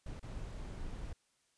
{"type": "noise with dropouts", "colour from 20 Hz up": "brown", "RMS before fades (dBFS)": -43, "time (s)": [0.06, 1.13], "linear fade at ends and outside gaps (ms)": 5, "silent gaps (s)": [0.196, 0.227], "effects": ["white hiss -75 dBFS RMS until 1.57 s", "resampled to 22050 Hz"]}